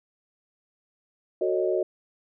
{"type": "chord", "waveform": "sine", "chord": "D# half-diminished seventh", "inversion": "first", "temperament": "equal with one note detuned", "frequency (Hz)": [370, 449.2, 554.4, 622.3], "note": ["F#4", "A4", "C#5", "D#5"], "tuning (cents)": [0, 36, 0, 0], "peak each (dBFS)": [-25, -30, -30, -28], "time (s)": [1.41, 1.83], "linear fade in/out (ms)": 5, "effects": []}